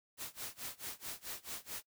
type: noise with tremolo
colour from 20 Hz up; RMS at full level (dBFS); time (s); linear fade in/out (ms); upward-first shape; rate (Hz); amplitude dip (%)
white; -42; 0.17-1.83; 50; sine; 4.6; 95
effects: noise-tail reverb RT60 0.1 s tail -24 dB re dry